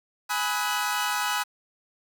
sawtooth chord, G# minor seventh, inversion none, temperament equal with one note detuned, 830.6 / 987.8 / 1271.4 / 1480 Hz, G#5 / B5 / D#6 / F#6, 0 / 0 / +37 / 0 cents, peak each -27 dBFS, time 0.29-1.44 s, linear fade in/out 20 ms, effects 8-bit

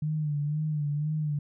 sine tone with vibrato, 150.1 Hz, D3, 38 cents sharp, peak -26 dBFS, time 0.02-1.39 s, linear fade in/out 5 ms, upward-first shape sine, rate 2 Hz, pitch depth 57 cents each way, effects none

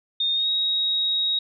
sine tone with pitch glide, 3668 to 3786 Hz, A#7 to A#7, -29 to +26 cents, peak -20 dBFS, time 0.2-1.39 s, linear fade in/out 5 ms, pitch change +55 cents, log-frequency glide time 0.33-0.49 s, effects none

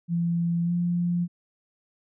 sine tone with pitch glide, 170.2 to 174.18 Hz, F3 to F3, -44 to -4 cents, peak -22 dBFS, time 0.08-1.28 s, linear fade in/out 50 ms, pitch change +40 cents, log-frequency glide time 0.64-0.72 s, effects none

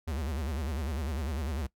square tone with vibrato, 73.42 Hz, D2, in tune, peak -32 dBFS, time 0.07-1.67 s, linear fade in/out 10 ms, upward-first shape sine, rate 10 Hz, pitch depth 210 cents each way, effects noise-tail reverb RT60 0.1 s tail -20 dB re dry

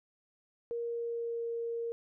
sine tone with pitch glide, 469.6 to 465 Hz, A#4 to A#4, +13 to -4 cents, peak -33 dBFS, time 0.71-1.92 s, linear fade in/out 0 ms, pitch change -17 cents, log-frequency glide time 0.81-1.45 s, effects none

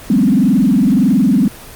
sine tone with frequency modulation, 228.1 Hz, A#3, 37 cents flat, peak -8 dBFS, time 0.1-1.48 s, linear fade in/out 2 ms, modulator 21.7 Hz, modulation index 2.2, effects pink hiss -34 dBFS RMS until 1.75 s + Opus 24 kbps

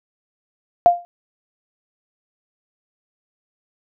sine tone with exponential decay, 698.5 Hz, F5, in tune, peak -4 dBFS, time 0.86-1.05 s, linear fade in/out 0 ms, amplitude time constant 41 ms, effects none

